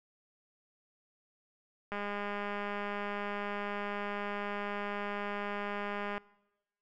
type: click train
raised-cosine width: 0.5 ms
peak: -23 dBFS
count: 870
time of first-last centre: 1.92-6.18 s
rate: 204 Hz
effects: noise-tail reverb RT60 1.0 s tail -23 dB re dry